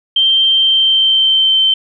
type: tone with pitch glide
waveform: sine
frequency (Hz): 3143 to 3102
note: G7 to G7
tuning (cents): +4 to -19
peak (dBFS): -8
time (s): 0.16-1.74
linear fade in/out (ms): 5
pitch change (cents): -23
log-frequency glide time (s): 0.52-1.61
effects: none